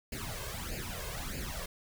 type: noise with flanger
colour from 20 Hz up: pink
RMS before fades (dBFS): -39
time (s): 0.12-1.66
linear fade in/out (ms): 5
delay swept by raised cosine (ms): 0.42 to 1.92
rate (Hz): 1.6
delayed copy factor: +0.8
effects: none